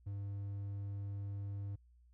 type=tone; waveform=triangle; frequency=100 Hz; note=G2; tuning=35 cents sharp; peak=-37 dBFS; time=0.06-1.76 s; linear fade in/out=10 ms; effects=added 60 Hz sine -62 dBFS peak until 2.13 s